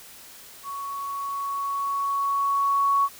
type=tone with level ramp; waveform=sine; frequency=1115 Hz; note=C#6; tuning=10 cents sharp; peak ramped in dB=-31 to -17 dBFS; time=0.63-3.09 s; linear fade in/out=50 ms; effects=white hiss -46 dBFS RMS until 3.19 s